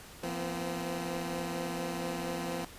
15% pulse tone cluster, 171.1 / 238.5 / 258.8 Hz, F3 / A#3 / C4, -35 / +40 / -19 cents, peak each -30 / -35 / -33 dBFS, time 0.23-2.65 s, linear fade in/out 5 ms, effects pink hiss -50 dBFS RMS until 2.78 s + resampled to 32000 Hz

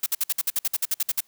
blue noise bursts, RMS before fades -23 dBFS, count 14, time 0.03-1.206 s, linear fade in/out 5 ms, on 32 ms, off 56 ms, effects white hiss -62 dBFS RMS until 1.27 s

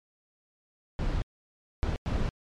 brown noise bursts at uneven times, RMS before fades -28 dBFS, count 3, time 0.99-1.22 / 1.83-1.96 / 2.06-2.29 s, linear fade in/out 0 ms, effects low-pass 5000 Hz 12 dB/octave + MP3 96 kbps

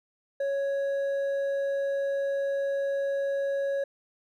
sine tone with hard clipping, 554.4 Hz, C#5, in tune, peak -27 dBFS, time 0.4-3.84 s, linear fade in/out 5 ms, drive 4 dB, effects none

